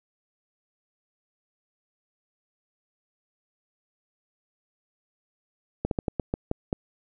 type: slowing click train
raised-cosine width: 2 ms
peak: -12 dBFS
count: 8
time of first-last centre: 5.85-6.729 s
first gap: 62 ms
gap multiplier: 1.23
effects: none